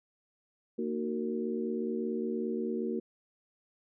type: harmonic tone with a mistuned harmonic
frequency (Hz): 77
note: D#2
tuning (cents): -17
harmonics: 3 / 4 / 5 / 6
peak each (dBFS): -34 / -40 / -35 / -38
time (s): 0.78-3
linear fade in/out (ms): 10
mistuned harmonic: 5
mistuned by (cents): -54
effects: none